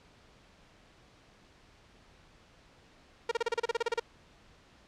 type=tone bursts; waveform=sawtooth; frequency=466.2 Hz; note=A#4; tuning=in tune; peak=-23 dBFS; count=13; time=3.29-3.998 s; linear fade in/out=5 ms; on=24 ms; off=33 ms; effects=pink hiss -60 dBFS RMS until 4.87 s + low-pass 5000 Hz 12 dB/octave